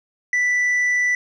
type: tone with tanh clipping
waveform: sine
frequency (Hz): 1975.5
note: B6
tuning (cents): 0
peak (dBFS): -17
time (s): 0.33-1.15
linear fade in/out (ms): 2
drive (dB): 3
effects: none